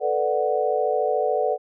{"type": "chord", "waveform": "sine", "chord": "B minor seventh", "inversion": "third", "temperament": "equal", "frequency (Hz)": [440, 493.9, 587.3, 740], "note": ["A4", "B4", "D5", "F#5"], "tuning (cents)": [0, 0, 0, 0], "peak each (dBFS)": -25, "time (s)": [0, 1.58], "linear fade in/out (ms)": 50, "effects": []}